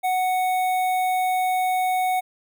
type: tone with notch filter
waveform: square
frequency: 740 Hz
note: F#5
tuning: in tune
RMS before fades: -22 dBFS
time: 0.03-2.21 s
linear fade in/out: 20 ms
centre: 5300 Hz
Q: 0.69
effects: none